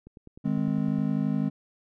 click train, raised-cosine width 3 ms, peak -33 dBFS, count 10, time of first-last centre 0.07-0.986 s, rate 9.83 Hz
triangle chord, Ab major, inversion second, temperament just, 155.74 / 207.7 / 259.6 Hz, Eb3 / Ab3 / C4, +2 / 0 / -13 cents, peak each -27 / -25 / -27 dBFS, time 0.44-1.5 s, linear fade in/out 20 ms
effects none

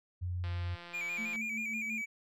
sine tone, 89.3 Hz, F2, 39 cents sharp, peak -33 dBFS, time 0.21-0.76 s, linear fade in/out 20 ms
click train, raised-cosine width 0.3 ms, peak -32 dBFS, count 160, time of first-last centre 0.44-1.359 s, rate 173 Hz
triangle tone with vibrato, 2349 Hz, D7, in tune, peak -33 dBFS, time 0.93-2.06 s, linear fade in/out 20 ms, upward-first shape square, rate 6.2 Hz, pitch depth 48 cents each way
sine tone with tremolo, 220.9 Hz, A3, 7 cents sharp, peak -38 dBFS, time 1.18-2.02 s, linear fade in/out 10 ms, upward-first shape triangle, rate 5.6 Hz, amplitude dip 75%
effects none

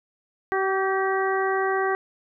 harmonic tone with a mistuned harmonic, 383.5 Hz, G4, 38 cents flat, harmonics 1 / 2 / 3 / 4 / 5, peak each -24 / -27 / -29 / -30 / -31 dBFS, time 0.52-1.95 s, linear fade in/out 0 ms, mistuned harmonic 4, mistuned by +33 cents, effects none

